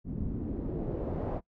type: noise with low-pass filter sweep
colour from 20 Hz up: pink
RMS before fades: -34 dBFS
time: 0.04-1.41 s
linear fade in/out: 50 ms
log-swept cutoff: 200 to 650 Hz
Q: 1.6
effects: noise-tail reverb RT60 0.1 s tail -22 dB re dry